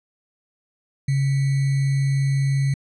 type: tone with sample-and-hold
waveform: sine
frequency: 137.2 Hz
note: C#3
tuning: 17 cents flat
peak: -17 dBFS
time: 1.08-2.74 s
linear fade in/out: 5 ms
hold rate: 2100 Hz
effects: resampled to 24000 Hz